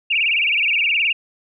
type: tone with vibrato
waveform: sine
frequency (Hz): 2530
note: D#7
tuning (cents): +28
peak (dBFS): -15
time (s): 0.1-1.13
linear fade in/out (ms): 10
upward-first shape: sine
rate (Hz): 19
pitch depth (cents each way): 200
effects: none